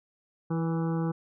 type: harmonic tone with a mistuned harmonic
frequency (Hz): 164.81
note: E3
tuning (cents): 0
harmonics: 1 / 2 / 3 / 5 / 6 / 7 / 8 / 9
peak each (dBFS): -27 / -33 / -37 / -41 / -47 / -45 / -47 / -50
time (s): 0.5-1.12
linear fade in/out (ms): 10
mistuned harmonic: 3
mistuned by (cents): -21
effects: none